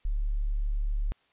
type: tone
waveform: sine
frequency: 36.14 Hz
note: D1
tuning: 27 cents flat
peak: -25 dBFS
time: 0.05-1.12 s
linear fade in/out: 0 ms
effects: white hiss -67 dBFS RMS until 1.32 s + resampled to 8000 Hz